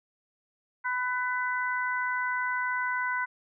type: harmonic tone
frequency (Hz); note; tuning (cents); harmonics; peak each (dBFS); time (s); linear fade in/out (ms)
499.6; B4; +20; 2 / 3 / 4; -31 / -30 / -34; 0.84-3.26; 20
effects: none